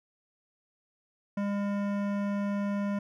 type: tone with hard clipping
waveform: sine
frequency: 202 Hz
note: G#3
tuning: 48 cents flat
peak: -30 dBFS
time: 1.37-2.99 s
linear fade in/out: 5 ms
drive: 16 dB
effects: none